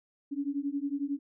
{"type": "beating tone pair", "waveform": "sine", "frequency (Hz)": [277.2, 288.2], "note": ["C#4", "D4"], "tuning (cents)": [0, -33], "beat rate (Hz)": 11, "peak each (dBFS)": [-33, -33], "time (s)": [0.31, 1.19], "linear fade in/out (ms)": 20, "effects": []}